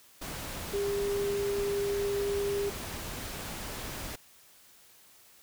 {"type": "tone in noise", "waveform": "sine", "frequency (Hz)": 402.5, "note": "G4", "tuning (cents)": 46, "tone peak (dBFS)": -28, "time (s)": [0.73, 2.7], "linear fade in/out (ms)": 10, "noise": "pink", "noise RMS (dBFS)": -39, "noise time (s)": [0.21, 4.16], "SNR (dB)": 8, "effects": ["white hiss -58 dBFS RMS until 5.42 s"]}